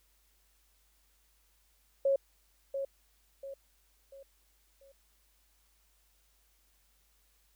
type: tone with echo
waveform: sine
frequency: 548 Hz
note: C#5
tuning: 20 cents flat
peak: -24 dBFS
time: 2.05-2.16 s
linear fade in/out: 5 ms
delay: 690 ms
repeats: 4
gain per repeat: -8 dB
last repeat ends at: 4.92 s
effects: added 50 Hz sine -70 dBFS peak until 7.55 s + white hiss -71 dBFS RMS until 7.55 s